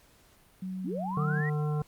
sine tone with vibrato, 185 Hz, F#3, in tune, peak -33 dBFS, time 0.62-1.41 s, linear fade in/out 5 ms, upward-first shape square, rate 2.3 Hz, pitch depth 16 cents each way
sine linear sweep, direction up, 203.1 to 1975.5 Hz, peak -33 dBFS, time 0.84-1.5 s, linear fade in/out 10 ms
harmonic tone, 150.2 Hz, D3, 39 cents sharp, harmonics 1 / 3 / 5 / 7 / 9, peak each -27 / -37 / -41 / -44 / -46 dBFS, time 1.17-1.82 s, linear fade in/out 2 ms
effects pink hiss -61 dBFS RMS until 1.87 s + Opus 48 kbps

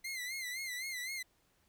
sawtooth tone with vibrato, 2057 Hz, C7, 30 cents flat, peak -35 dBFS, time 0.04-1.23 s, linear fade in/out 10 ms, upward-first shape sine, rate 3.9 Hz, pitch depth 90 cents each way, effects pink hiss -73 dBFS RMS until 1.68 s

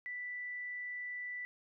sine tone, 1975.5 Hz, B6, in tune, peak -39 dBFS, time 0.06-1.45 s, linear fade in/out 0 ms, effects none

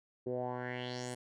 10% pulse tone with low-pass filter sweep, 124.3 Hz, B2, 12 cents sharp, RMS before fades -39 dBFS, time 0.26-1.15 s, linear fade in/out 10 ms, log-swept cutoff 390 to 9800 Hz, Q 3.8, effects none

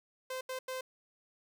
sawtooth tone bursts at uneven times, 517 Hz, C5, 21 cents flat, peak -33 dBFS, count 3, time 0.3-0.41 / 0.49-0.59 / 0.68-0.81 s, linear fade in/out 5 ms, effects none

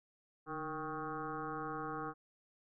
sine tone with frequency modulation, 784 Hz, G5, in tune, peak -38 dBFS, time 0.46-2.14 s, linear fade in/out 50 ms, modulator 159 Hz, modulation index 3.8, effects none

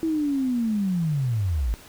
sine linear sweep, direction down, 328.3 to 49.25 Hz, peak -21 dBFS, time 0.03-1.74 s, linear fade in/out 0 ms, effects pink hiss -47 dBFS RMS until 1.88 s

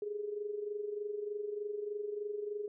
sine tone with amplitude modulation, 415.3 Hz, G#4, in tune, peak -33 dBFS, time 0.02-2.68 s, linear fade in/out 2 ms, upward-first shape sine, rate 23.3 Hz, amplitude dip 65%, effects none

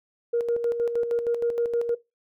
sine tone with tremolo, 471.4 Hz, A#4, 19 cents sharp, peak -19 dBFS, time 0.33-1.95 s, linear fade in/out 10 ms, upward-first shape square, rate 6.4 Hz, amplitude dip 55%, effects noise-tail reverb RT60 0.2 s tail -18 dB re dry + tanh soft clip ceiling -16 dBFS

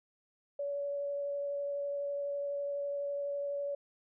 sine tone with vibrato, 568 Hz, C#5, 42 cents sharp, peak -33 dBFS, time 0.59-3.75 s, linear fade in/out 5 ms, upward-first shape triangle, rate 12 Hz, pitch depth 11 cents each way, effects none

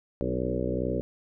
harmonic tone with a mistuned harmonic, 62.3 Hz, B1, 16 cents sharp, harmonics 1 / 2 / 3 / 4 / 5 / 6 / 7 / 8 / 9, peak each -35 / -35 / -35 / -35 / -35 / -35 / -35 / -35 / -35 dBFS, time 0.21-1.01 s, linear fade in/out 0 ms, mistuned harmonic 4, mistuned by +33 cents, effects none

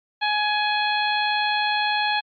harmonic tone, 839 Hz, G#5, 17 cents sharp, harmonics 1 / 2 / 3 / 4 / 5, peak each -23 / -26 / -28 / -29 / -30 dBFS, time 0.21-2.21 s, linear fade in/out 20 ms, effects Opus 48 kbps

